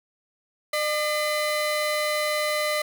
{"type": "tone pair together", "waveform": "30% pulse", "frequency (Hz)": [603, 2031], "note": ["D5", "B6"], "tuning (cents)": [46, 48], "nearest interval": "octave + major sixth", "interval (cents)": 2102, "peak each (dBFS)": [-22, -25], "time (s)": [0.73, 2.82], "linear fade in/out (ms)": 5, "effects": []}